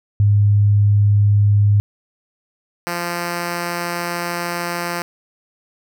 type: tone pair in turn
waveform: sine / 5% pulse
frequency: 102.7 / 173.22 Hz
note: G#2 / F3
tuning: -19 / -14 cents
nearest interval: major sixth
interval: 905 cents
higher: second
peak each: -10 dBFS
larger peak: neither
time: 0.2-1.8 / 2.87-5.02 s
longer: second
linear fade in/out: 0 ms
effects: none